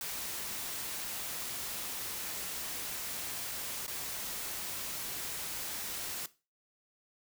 white noise with dropouts, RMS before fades -39 dBFS, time 0.01-6.26 s, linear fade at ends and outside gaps 1 ms, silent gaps 3.865-3.879 s, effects noise-tail reverb RT60 0.3 s tail -17 dB re dry

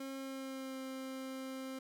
30% pulse tone with pitch glide, 269.4 to 263.7 Hz, C#4 to C4, -49 to +14 cents, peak -39 dBFS, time 0-1.79 s, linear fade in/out 5 ms, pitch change -37 cents, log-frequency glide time 0.13-0.79 s, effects none

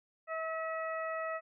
harmonic tone with a mistuned harmonic, 645 Hz, E5, 38 cents flat, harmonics 1 / 2 / 3 / 4, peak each -37 / -39 / -42 / -50 dBFS, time 0.27-1.41 s, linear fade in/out 50 ms, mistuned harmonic 4, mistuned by -17 cents, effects none

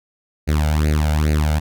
sawtooth tone with flanger, 76 Hz, D#2, 40 cents flat, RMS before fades -17 dBFS, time 0.47-1.6 s, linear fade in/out 20 ms, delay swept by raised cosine 0.45 to 1.4 ms, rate 2.4 Hz, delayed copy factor +0.9, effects none

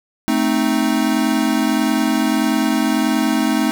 square chord, A diminished, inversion none, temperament equal, 220 / 261.6 / 311.1 Hz, A3 / C4 / Eb4, 0 / 0 / 0 cents, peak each -20 dBFS, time 0.28-3.71 s, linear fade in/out 0 ms, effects none

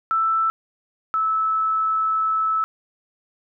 sine tone pair in turn, 1324 / 1305.8 Hz, E6 / E6, +7 / -17 cents, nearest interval unison, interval 24 cents, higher first, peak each -17 / -18 dBFS, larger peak first, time 0.11-0.5 / 1.14-2.64 s, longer second, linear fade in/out 0 ms, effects none

